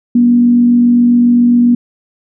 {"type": "tone with frequency modulation", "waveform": "sine", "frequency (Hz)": 240.6, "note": "B3", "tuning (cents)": -45, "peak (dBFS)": -5, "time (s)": [0.15, 1.75], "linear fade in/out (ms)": 5, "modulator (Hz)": 47.4, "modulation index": 0.23, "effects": []}